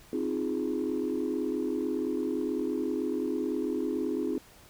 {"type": "chord", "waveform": "sine", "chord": "F minor seventh", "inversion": "second", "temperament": "equal", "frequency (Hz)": [261.6, 311.1, 349.2, 415.3], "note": ["C4", "Eb4", "F4", "Ab4"], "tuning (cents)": [0, 0, 0, 0], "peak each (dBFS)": [-32, -32, -33, -33], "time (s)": [0.13, 4.38], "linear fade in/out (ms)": 2, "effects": ["tanh soft clip ceiling -21 dBFS", "pink hiss -55 dBFS RMS until 4.69 s"]}